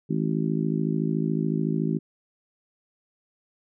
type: harmonic tone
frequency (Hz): 53.8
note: A1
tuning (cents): -38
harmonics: 3 / 4 / 5 / 6 / 7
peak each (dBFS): -26 / -28 / -30 / -32 / -33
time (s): 0.09-1.99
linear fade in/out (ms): 20
effects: none